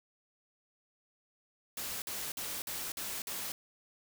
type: noise bursts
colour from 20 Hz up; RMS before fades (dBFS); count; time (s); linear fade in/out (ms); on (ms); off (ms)
white; -39; 6; 1.77-3.52; 2; 250; 50
effects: none